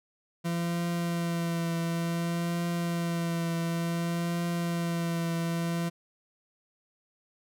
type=tone with vibrato; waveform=40% pulse; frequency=169.5 Hz; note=E3; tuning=49 cents sharp; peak=-27 dBFS; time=0.44-5.9 s; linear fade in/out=20 ms; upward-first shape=triangle; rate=0.56 Hz; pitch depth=24 cents each way; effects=none